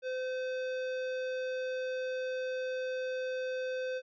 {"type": "tone with hard clipping", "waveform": "sine", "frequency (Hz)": 513, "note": "C5", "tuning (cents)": -34, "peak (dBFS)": -35, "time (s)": [0.02, 4.02], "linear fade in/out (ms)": 50, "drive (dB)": 14, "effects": ["resampled to 16000 Hz"]}